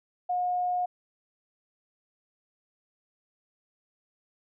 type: tone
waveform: sine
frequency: 720 Hz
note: F#5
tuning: 47 cents flat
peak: -25 dBFS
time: 0.29-0.86 s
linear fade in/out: 10 ms
effects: none